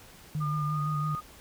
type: tone with vibrato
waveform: sine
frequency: 150 Hz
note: D3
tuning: 37 cents sharp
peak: -28 dBFS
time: 0.35-1.15 s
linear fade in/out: 0 ms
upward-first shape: sine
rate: 5.9 Hz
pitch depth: 39 cents each way
type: tone with pitch glide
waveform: sine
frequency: 1210 to 1234 Hz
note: D#6 to D#6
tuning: -49 to -15 cents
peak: -32 dBFS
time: 0.4-1.21 s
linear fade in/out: 20 ms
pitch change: +34 cents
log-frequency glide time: 0.72-0.78 s
effects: pink hiss -52 dBFS RMS until 1.4 s